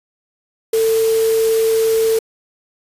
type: tone in noise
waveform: sine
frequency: 447.2 Hz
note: A4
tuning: 28 cents sharp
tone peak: -12 dBFS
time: 0.73-2.19 s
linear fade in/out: 5 ms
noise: white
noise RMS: -27 dBFS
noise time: 0.73-2.19 s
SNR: +12 dB
effects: resampled to 32000 Hz